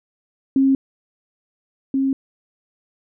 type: tone pair in turn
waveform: sine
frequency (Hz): 269.4 / 269.4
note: C#4 / C#4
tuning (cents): -49 / -49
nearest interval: unison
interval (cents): 0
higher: neither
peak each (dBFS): -12 / -16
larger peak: first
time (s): 0.56-0.75 / 1.94-2.13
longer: neither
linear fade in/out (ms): 2
effects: none